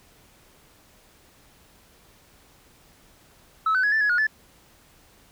sine tone with pitch steps, 1299 / 1514 / 1677 / 1762 / 1682 / 1444 / 1739 Hz, E6 / F#6 / G#6 / A6 / G#6 / F#6 / A6, -26 / +39 / +16 / +2 / +22 / -43 / -21 cents, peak -17 dBFS, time 3.66-4.269 s, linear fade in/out 5 ms, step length 87 ms, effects tanh soft clip ceiling -16 dBFS + pink hiss -56 dBFS RMS until 5.31 s

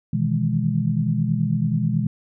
sine chord, E major seventh, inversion second, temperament equal, 123.47 / 155.56 / 164.81 / 207.7 Hz, B2 / D#3 / E3 / G#3, 0 / 0 / 0 / 0 cents, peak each -24 dBFS, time 0.13-2.07 s, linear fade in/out 5 ms, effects none

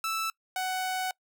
sawtooth tone pair in turn, 1319 / 745.6 Hz, E6 / F#5, +1 / +13 cents, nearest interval minor seventh, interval 988 cents, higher first, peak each -25 dBFS, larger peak neither, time 0.04-0.3 / 0.56-1.11 s, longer second, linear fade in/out 2 ms, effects noise-tail reverb RT60 0.1 s tail -24 dB re dry

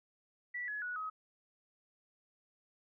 sine tone with pitch steps, 1957 / 1693.9 / 1466.1 / 1269 Hz, B6 / G#6 / F#6 / D#6, -16 / +34 / -16 / +34 cents, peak -37 dBFS, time 0.54-1.1 s, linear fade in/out 10 ms, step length 140 ms, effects none

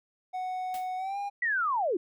triangle tone with pitch glide, 740 to 807 Hz, F#5 to G#5, 0 to -50 cents, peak -29 dBFS, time 0.33-1.3 s, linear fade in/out 20 ms, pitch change +150 cents, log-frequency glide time 0.97-1.18 s
white noise with exponential decay, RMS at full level -42 dBFS, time 0.74-0.93 s, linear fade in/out 2 ms, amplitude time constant 41 ms
sine linear sweep, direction down, 1975.5 to 315.6 Hz, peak -25 dBFS, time 1.42-1.97 s, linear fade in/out 5 ms
effects none

